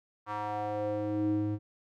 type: tone with band-pass filter sweep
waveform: square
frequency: 105 Hz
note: G#2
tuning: 19 cents sharp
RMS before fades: -32 dBFS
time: 0.26-1.59 s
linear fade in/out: 50 ms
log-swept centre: 1100 to 220 Hz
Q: 3.3
effects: none